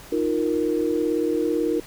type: chord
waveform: sine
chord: Eb suspended second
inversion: none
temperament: equal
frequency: 311.1 / 349.2 / 466.2 Hz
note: Eb4 / F4 / Bb4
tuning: 0 / 0 / 0 cents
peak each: -24 / -25 / -24 dBFS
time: 0.12-1.8 s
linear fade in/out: 5 ms
effects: pink hiss -44 dBFS RMS until 1.86 s